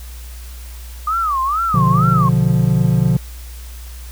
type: tone with vibrato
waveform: sine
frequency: 1196 Hz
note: D6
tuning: 31 cents sharp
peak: -15 dBFS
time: 1.07-2.29 s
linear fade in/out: 5 ms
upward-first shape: sine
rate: 2.2 Hz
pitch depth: 230 cents each way
type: chord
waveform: triangle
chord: B diminished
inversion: none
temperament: equal with one note detuned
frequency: 123.47 / 146.83 / 175.63 Hz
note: B2 / D3 / F3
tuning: 0 / 0 / +10 cents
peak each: -14 dBFS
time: 1.74-3.17 s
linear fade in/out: 5 ms
effects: added 60 Hz sine -30 dBFS peak until 4.11 s + white hiss -41 dBFS RMS until 4.11 s